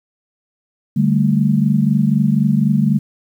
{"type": "chord", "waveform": "sine", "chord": "D suspended fourth", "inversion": "none", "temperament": "equal with one note detuned", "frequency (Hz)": [147.6, 196, 220], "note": ["D3", "G3", "A3"], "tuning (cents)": [9, 0, 0], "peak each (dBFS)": -16, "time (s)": [0.96, 2.99], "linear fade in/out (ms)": 10, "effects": ["8-bit"]}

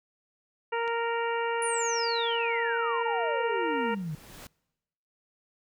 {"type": "harmonic tone", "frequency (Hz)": 464.8, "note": "A#4", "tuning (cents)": -5, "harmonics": [1, 2, 3, 4, 5, 6], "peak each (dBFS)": [-30, -31, -36, -38, -41, -41], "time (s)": [0.72, 3.95], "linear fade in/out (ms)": 10}
{"type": "click", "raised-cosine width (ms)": 0.2, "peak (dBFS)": -27, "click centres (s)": 0.878}
{"type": "exponential sweep", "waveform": "sine", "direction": "down", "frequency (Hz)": [9956, 146.2], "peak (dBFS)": -31, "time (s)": [1.62, 4.15], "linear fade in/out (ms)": 2}
{"type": "noise with exponential growth", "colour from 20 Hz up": "pink", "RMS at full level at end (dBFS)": -44, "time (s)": [3.13, 4.47], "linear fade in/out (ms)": 2, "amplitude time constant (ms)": 290}
{"effects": ["noise-tail reverb RT60 1.0 s tail -25 dB re dry"]}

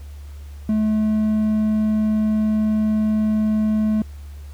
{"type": "tone", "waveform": "triangle", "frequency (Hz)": 215.4, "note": "A3", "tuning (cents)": -37, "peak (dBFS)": -14, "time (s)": [0.69, 4.02], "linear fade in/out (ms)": 2, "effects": ["added 72 Hz sine -33 dBFS peak until 4.53 s", "pink hiss -52 dBFS RMS until 4.53 s"]}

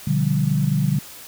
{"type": "chord", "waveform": "sine", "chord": "G dominant seventh", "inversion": "first", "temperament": "just", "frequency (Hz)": [122.5, 147, 176.4, 196], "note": ["B2", "D3", "F3", "G3"], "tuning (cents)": [-14, 2, 18, 0], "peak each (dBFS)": [-25, -19, -25, -24], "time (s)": [0.07, 0.99], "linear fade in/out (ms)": 5, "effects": ["white hiss -40 dBFS RMS until 1.27 s"]}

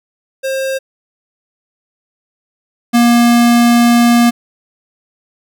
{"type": "tone pair in turn", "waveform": "square", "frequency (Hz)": [533, 237.4], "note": ["C5", "A#3"], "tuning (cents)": [32, 32], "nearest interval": "octave + major second", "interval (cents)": 1400, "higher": "first", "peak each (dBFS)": [-16, -7], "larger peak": "second", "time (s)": [[0.43, 0.79], [2.93, 4.31]], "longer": "second", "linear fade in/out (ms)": 20, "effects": []}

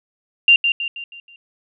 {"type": "tone with echo", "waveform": "sine", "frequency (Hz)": 2782, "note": "F7", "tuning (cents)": -7, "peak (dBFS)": -7, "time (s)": [0.48, 0.56], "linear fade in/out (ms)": 2, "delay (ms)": 160, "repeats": 5, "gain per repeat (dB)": -7, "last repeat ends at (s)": 1.36, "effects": []}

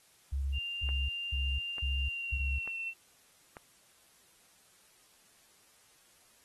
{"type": "tone bursts", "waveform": "sine", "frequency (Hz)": 68.5, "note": "C#2", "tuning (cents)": -20, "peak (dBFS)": -30, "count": 5, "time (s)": [0.32, 2.59], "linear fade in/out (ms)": 10, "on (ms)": 270, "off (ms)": 230}
{"type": "tone with pitch glide", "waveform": "sine", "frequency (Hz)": [2792, 2698], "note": ["F7", "E7"], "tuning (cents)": [-1, 40], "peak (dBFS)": -35, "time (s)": [0.52, 2.94], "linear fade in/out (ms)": 50, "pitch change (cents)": -59, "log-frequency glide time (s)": [1.99, 2.81]}
{"type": "click train", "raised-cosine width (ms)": 0.5, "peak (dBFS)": -32, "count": 4, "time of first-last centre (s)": [0.89, 3.569], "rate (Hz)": 1.12}
{"effects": ["white hiss -64 dBFS RMS until 6.44 s", "AAC 32 kbps"]}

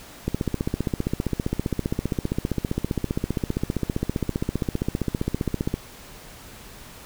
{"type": "click train", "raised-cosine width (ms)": 3, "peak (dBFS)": -10, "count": 84, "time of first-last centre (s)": [0.28, 5.741], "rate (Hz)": 15.2, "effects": ["pink hiss -44 dBFS RMS until 7.05 s"]}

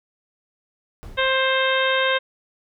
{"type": "noise with exponential decay", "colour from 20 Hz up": "brown", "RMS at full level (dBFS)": -34, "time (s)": [1.03, 1.72], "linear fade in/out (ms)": 0, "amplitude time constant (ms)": 150}
{"type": "harmonic tone", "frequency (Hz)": 527, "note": "C5", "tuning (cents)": 12, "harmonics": [1, 2, 3, 4, 5, 6, 7], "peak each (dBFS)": [-22, -25, -23, -27, -29, -28, -28], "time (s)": [1.17, 2.19], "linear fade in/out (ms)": 20}
{"effects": []}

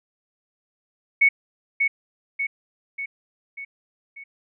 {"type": "tone with echo", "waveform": "sine", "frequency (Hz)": 2217, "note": "C#7", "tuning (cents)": 0, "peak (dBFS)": -12, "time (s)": [1.21, 1.29], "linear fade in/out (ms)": 10, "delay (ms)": 590, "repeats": 5, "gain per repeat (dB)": -5, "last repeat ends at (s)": 4.24, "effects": []}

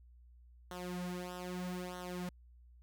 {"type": "tone with flanger", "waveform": "sawtooth", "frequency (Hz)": 179.9, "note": "F#3", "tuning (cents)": -48, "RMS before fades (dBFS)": -42, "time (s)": [0.71, 2.29], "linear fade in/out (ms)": 2, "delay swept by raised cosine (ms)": [0.41, 5.11], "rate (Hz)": 0.79, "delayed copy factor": -0.8, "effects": ["added 60 Hz sine -57 dBFS peak until 2.82 s"]}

